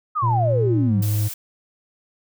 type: exponential sweep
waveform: sine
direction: down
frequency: 1296 to 174.61 Hz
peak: -19 dBFS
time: 0.15-1.02 s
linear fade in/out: 20 ms
type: tone with pitch glide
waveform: triangle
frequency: 116.54 to 105.03 Hz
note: A#2 to G#2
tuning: 0 to +20 cents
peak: -16 dBFS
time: 0.22-1.29 s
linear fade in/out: 20 ms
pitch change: -180 cents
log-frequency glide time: 0.86-0.92 s
type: noise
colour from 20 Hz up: blue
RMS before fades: -32 dBFS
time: 1.02-1.34 s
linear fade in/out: 5 ms
effects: none